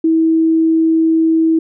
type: tone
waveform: sine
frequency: 323.6 Hz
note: E4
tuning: 32 cents flat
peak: -9 dBFS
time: 0.04-1.59 s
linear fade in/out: 5 ms
effects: none